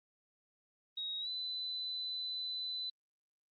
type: tone with pitch glide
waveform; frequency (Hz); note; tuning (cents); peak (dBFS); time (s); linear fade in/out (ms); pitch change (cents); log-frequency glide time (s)
sine; 3785 to 4008; A#7 to B7; +26 to +25; -37; 0.97-2.9; 5; +99; 1.2-1.29
effects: Opus 32 kbps